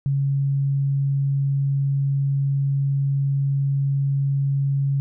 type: tone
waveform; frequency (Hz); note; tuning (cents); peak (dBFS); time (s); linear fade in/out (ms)
sine; 138.59; C#3; 0; -18; 0.06-5; 0
effects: none